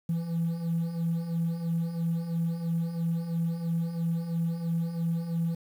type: beating tone pair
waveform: triangle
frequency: 164.81 / 167.81 Hz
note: E3 / E3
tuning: 0 / +31 cents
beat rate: 3 Hz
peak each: -31 / -25 dBFS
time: 0.09-5.55 s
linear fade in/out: 5 ms
effects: tanh soft clip ceiling -21 dBFS + 9-bit